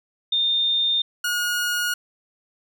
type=tone pair in turn; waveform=sine / sawtooth; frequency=3630 / 1440.6 Hz; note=A#7 / F#6; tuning=-47 / -47 cents; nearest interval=octave + major third; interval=1600 cents; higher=first; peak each=-18 dBFS; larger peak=neither; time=0.32-1.02 / 1.24-1.94 s; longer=neither; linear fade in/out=5 ms; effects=none